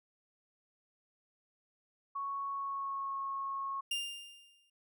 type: tone with pitch glide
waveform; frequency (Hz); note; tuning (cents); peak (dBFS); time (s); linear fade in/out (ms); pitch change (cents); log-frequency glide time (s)
sine; 1108.7 to 1094.1; C#6 to C#6; 0 to -23; -35; 2.15-3.81; 10; -23; 2.49-3.16
type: tone with exponential decay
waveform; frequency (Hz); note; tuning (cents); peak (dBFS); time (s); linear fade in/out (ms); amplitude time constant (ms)
40% pulse; 2803; F7; +6; -30; 3.91-4.7; 5; 170
effects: none